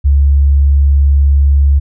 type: tone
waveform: sine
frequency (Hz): 70.2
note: C#2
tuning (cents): +22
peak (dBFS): -5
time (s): 0.04-1.8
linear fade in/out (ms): 20
effects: none